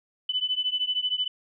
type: beating tone pair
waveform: sine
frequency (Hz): 2996 / 3009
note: F#7 / F#7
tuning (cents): +21 / +28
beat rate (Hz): 13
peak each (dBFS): -27 / -28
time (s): 0.29-1.28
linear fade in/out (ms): 5
effects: none